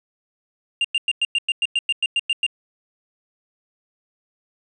triangle tone bursts, 2794 Hz, F7, in tune, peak -15 dBFS, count 13, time 0.81-2.465 s, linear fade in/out 2 ms, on 35 ms, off 100 ms, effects resampled to 22050 Hz

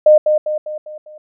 sine tone with echo, 610 Hz, D#5, 34 cents flat, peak -4 dBFS, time 0.06-0.18 s, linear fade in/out 5 ms, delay 200 ms, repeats 5, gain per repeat -6 dB, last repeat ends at 1.18 s, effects none

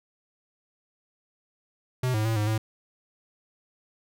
square tone with pitch steps, 127.2 / 107.9 / 112.5 / 105.4 / 109.6 Hz, C3 / A2 / A2 / G#2 / A2, -48 / -33 / +39 / +26 / -6 cents, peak -24 dBFS, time 2.03-2.58 s, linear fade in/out 5 ms, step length 110 ms, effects none

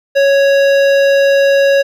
triangle tone with hard clipping, 554.4 Hz, C#5, in tune, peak -9 dBFS, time 0.15-1.83 s, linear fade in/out 20 ms, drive 18 dB, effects none

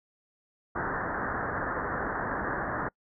white low-pass noise, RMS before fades -32 dBFS, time 0.75-2.89 s, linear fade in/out 10 ms, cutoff 1800 Hz, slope 96 dB/octave, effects noise-tail reverb RT60 0.1 s tail -26 dB re dry

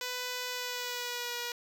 5% pulse tone with pitch glide, 497.9 to 481.2 Hz, B4 to B4, +14 to -45 cents, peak -23 dBFS, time 0.01-1.52 s, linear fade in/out 2 ms, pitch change -59 cents, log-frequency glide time 0.5-1.38 s, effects none

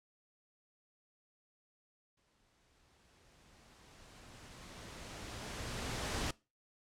pink noise with exponential growth, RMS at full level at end -36 dBFS, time 2.17-6.31 s, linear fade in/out 5 ms, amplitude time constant 900 ms, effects noise-tail reverb RT60 0.3 s tail -23 dB re dry + low-pass 8000 Hz 12 dB/octave

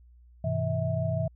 sine tone cluster, 100.1 / 126.1 / 160.1 / 648 Hz, G2 / B2 / D#3 / E5, +37 / +36 / +50 / -30 cents, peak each -31 dBFS, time 0.44-1.28 s, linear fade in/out 5 ms, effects added 60 Hz sine -52 dBFS peak until 1.35 s

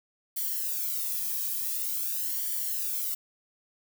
violet noise with flanger, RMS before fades -31 dBFS, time 0.36-3.15 s, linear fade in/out 10 ms, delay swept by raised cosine 0.77 to 1.44 ms, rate 0.47 Hz, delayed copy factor -0.9, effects none

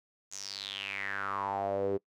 sawtooth tone with band-pass filter sweep, 98.9 Hz, G2, 16 cents sharp, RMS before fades -35 dBFS, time 0.31-1.98 s, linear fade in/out 20 ms, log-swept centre 6800 to 390 Hz, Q 6.8, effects noise-tail reverb RT60 0.1 s tail -23 dB re dry

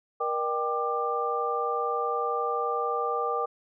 sine tone cluster, 474.8 / 606 / 784 / 1188 Hz, A#4 / D#5 / G5 / D6, +32 / -46 / 0 / +20 cents, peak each -30 / -36 / -32 / -29 dBFS, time 0.2-3.46 s, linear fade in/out 10 ms, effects none

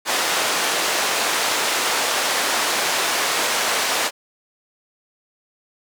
pink band-pass noise, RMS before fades -21 dBFS, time 0.05-4.11 s, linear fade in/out 50 ms, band 590 to 9400 Hz, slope 12 dB/octave, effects none

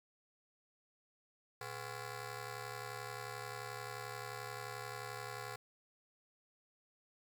10% pulse ring-modulated tone, 306.6 Hz, D#4, 25 cents flat, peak -32 dBFS, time 1.61-5.56 s, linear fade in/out 2 ms, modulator 189 Hz, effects 10-bit

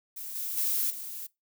violet noise with level steps, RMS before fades -39 / -34 / -28 / -39 dBFS, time 0.16-1.27 s, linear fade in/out 10 ms, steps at 0.35 / 0.57 / 0.9 s, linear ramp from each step 5 ms, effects noise-tail reverb RT60 0.2 s tail -22 dB re dry

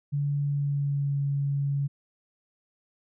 sine tone with pitch glide, 143.3 to 140.68 Hz, D3 to C#3, -42 to +26 cents, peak -24 dBFS, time 0.12-1.88 s, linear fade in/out 20 ms, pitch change -32 cents, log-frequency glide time 0.4-1.2 s, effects none

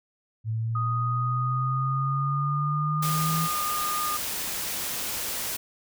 sine exponential sweep, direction up, 110 to 163.3 Hz, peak -25 dBFS, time 0.44-3.49 s, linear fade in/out 50 ms
sine tone with pitch glide, 1244.5 to 1218.9 Hz, D#6 to D#6, 0 to -36 cents, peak -27 dBFS, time 0.75-4.17 s, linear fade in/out 5 ms, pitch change -36 cents, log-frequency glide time 1.21-2.55 s
white noise, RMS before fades -31 dBFS, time 3.02-5.57 s, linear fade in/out 10 ms
effects none

